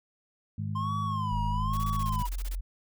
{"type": "harmonic tone", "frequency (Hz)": 51.91, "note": "G#1", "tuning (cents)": 0, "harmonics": [2, 3, 4], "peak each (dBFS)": [-32, -36, -38], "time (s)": [0.58, 2.23], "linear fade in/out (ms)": 5}
{"type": "tone with vibrato", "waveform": "triangle", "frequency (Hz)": 1041, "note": "C6", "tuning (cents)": -9, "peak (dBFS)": -29, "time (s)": [0.75, 2.27], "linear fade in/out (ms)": 10, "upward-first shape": "sine", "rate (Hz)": 1.1, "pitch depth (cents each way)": 150}
{"type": "tone", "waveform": "sine", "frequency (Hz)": 43.88, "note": "F1", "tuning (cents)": 9, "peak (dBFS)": -30, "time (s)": [1.31, 2.61], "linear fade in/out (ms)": 10}
{"type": "noise bursts", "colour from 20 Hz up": "white", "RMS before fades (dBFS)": -44, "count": 13, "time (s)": [1.73, 2.553], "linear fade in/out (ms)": 5, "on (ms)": 43, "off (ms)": 22}
{"effects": []}